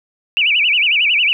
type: tone with vibrato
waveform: sine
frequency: 2599 Hz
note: E7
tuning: 25 cents flat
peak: -11 dBFS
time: 0.37-1.33 s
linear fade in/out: 0 ms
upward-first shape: sine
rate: 11 Hz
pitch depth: 240 cents each way
effects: none